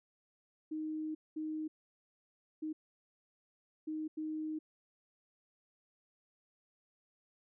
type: tone bursts at uneven times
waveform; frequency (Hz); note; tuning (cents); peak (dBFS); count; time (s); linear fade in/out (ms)
sine; 311.1; D#4; 0; -36; 5; 0.71-1.15 / 1.36-1.68 / 2.62-2.73 / 3.87-4.08 / 4.17-4.59; 10
effects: none